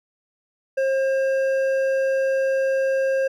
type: tone with hard clipping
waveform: triangle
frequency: 535 Hz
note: C5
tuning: 38 cents sharp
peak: -20 dBFS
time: 0.77-3.28 s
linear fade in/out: 10 ms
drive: 11 dB
effects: none